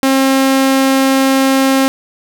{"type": "tone", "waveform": "sawtooth", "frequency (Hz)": 267.9, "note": "C4", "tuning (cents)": 41, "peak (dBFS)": -5, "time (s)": [0.03, 1.88], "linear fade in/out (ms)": 0, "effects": []}